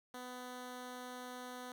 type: tone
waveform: 10% pulse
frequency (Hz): 249.8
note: B3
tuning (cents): +20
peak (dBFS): -37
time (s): 0.14-1.72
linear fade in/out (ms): 2
effects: none